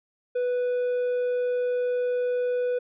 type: tone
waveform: triangle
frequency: 493.9 Hz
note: B4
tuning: in tune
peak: -21 dBFS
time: 0.35-2.79 s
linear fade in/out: 10 ms
effects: resampled to 8000 Hz